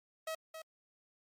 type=tone with echo; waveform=sawtooth; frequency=640 Hz; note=D#5; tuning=49 cents sharp; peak=-33 dBFS; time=0.27-0.35 s; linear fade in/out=5 ms; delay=270 ms; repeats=1; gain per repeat=-8 dB; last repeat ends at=0.62 s; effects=MP3 64 kbps